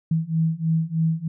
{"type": "beating tone pair", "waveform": "sine", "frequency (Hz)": [160.3, 163.5], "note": ["E3", "E3"], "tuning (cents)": [-48, -14], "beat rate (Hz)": 3.2, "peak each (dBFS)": [-23, -22], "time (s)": [0.11, 1.28], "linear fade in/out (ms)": 5, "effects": []}